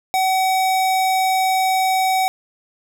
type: tone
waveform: square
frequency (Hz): 756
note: F#5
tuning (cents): +37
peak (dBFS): -16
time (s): 0.14-2.28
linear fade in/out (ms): 0
effects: none